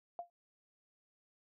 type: tone with exponential decay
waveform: sine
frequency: 696 Hz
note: F5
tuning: 6 cents flat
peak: -35 dBFS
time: 0.19-0.3 s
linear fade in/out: 1 ms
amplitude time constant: 22 ms
effects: none